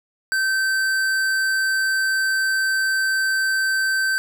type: tone with tanh clipping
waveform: sine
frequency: 1549 Hz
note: G6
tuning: 21 cents flat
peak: -20 dBFS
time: 0.32-4.18 s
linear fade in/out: 0 ms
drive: 17 dB
effects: none